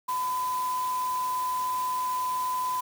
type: tone in noise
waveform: sine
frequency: 1008 Hz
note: B5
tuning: 35 cents sharp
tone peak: -26 dBFS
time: 0.08-2.81 s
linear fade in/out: 10 ms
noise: white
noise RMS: -41 dBFS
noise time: 0.08-2.81 s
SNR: +12 dB
effects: none